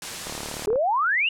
white noise, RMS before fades -32 dBFS, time 0.02-0.66 s, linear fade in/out 2 ms
click train, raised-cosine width 1 ms, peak -20 dBFS, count 19, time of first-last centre 0.27-0.758 s, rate 36.9 Hz
sine exponential sweep, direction up, 392.7 to 2926 Hz, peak -19 dBFS, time 0.67-1.29 s, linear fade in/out 5 ms
effects low-pass 9000 Hz 12 dB/octave

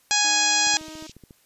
harmonic tone, 830.6 Hz, G#5, in tune, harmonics 1 / 2 / 3 / 4 / 5 / 6 / 7 / 8 / 9, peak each -27 / -27 / -27 / -27 / -27 / -27 / -27 / -27 / -27 dBFS, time 0.11-0.77 s, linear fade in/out 0 ms
sawtooth tone with pitch glide, 311.1 to 313.8 Hz, D#4 to D#4, 0 to +15 cents, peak -34 dBFS, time 0.24-1.07 s, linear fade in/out 5 ms, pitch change +15 cents, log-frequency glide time 0.52-0.66 s
white band-pass noise, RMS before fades -46 dBFS, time 0.5-1.12 s, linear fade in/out 5 ms, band 2500 to 7100 Hz, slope 48 dB/octave
click train, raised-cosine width 3 ms, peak -32 dBFS, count 10, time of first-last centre 0.67-1.308 s, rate 14.1 Hz
effects white hiss -61 dBFS RMS until 1.45 s + resampled to 32000 Hz

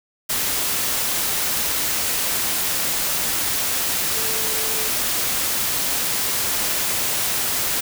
sine tone in noise, 440 Hz, A4, in tune, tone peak -33 dBFS, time 4.16-4.89 s, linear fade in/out 10 ms, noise white, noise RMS -22 dBFS, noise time 0.29-7.81 s, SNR -14 dB, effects none

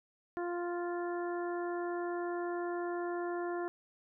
harmonic tone, 349.2 Hz, F4, in tune, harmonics 1 / 2 / 3 / 4 / 5, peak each -35 / -41 / -45 / -47 / -49 dBFS, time 0.37-3.68 s, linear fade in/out 0 ms, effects none

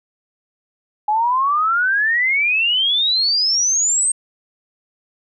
sine exponential sweep, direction up, 830.6 to 8520 Hz, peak -14 dBFS, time 1.08-4.12 s, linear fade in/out 5 ms, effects none

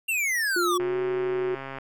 square exponential sweep, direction down, 2794 to 1108.7 Hz, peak -24 dBFS, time 0.08-0.78 s, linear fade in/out 10 ms
sine tone with pitch glide, 351.6 to 372.5 Hz, F4 to F#4, +12 to +12 cents, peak -24 dBFS, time 0.56-1.55 s, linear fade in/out 5 ms, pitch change +100 cents, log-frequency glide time 0.71-0.98 s
click train, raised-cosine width 0.5 ms, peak -21 dBFS, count 134, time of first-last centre 0.8-1.785 s, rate 135 Hz
effects none

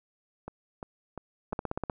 two click trains, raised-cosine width 1 ms, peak -17 / -24 dBFS, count 7 / 4, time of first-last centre 1.53-1.898 / 0.48-1.525 s, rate 16.3 / 2.87 Hz, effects none

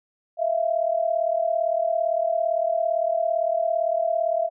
sine tone pair together, 645.3 / 683 Hz, E5 / F5, -37 / -39 cents, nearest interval minor second, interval 98 cents, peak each -23 dBFS, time 0.37-4.5 s, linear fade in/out 50 ms, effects none

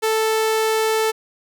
sawtooth tone, 440.2 Hz, A4, 1 cent sharp, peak -13 dBFS, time 0.02-1.12 s, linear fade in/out 20 ms, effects none

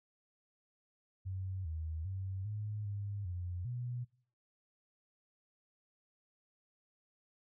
sine tone with pitch steps, 94.3 / 79.7 / 95.4 / 105.5 / 101.4 / 89 / 122.3 Hz, F#2 / D#2 / G2 / G#2 / G#2 / F2 / B2, +33 / +42 / -47 / +28 / -41 / +33 / -16 cents, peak -37 dBFS, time 1.25-4.05 s, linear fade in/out 20 ms, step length 400 ms, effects noise-tail reverb RT60 0.5 s tail -21 dB re dry

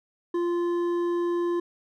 sine tone with hard clipping, 346.8 Hz, F4, 12 cents flat, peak -25 dBFS, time 0.34-1.6 s, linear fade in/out 5 ms, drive 7 dB, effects none

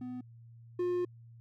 triangle tone pair in turn, 250.5 / 356.3 Hz, B3 / F4, +25 / +35 cents, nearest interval tritone, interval 610 cents, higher second, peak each -36 / -27 dBFS, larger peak second, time 0.01-0.21 / 0.79-1.05 s, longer second, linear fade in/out 5 ms, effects added 116 Hz sine -51 dBFS peak until 1.4 s

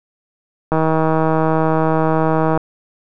click train, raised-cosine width 1 ms, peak -3 dBFS, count 296, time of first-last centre 0.72-2.575 s, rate 159 Hz, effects none

